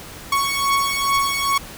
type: beating tone pair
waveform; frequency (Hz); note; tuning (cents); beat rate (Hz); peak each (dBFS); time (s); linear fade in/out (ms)
sawtooth; 1108.7 / 1111.1; C#6 / C#6; 0 / +4; 2.4; -18 / -16; 0.32-1.58; 5
effects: pink hiss -37 dBFS RMS until 1.77 s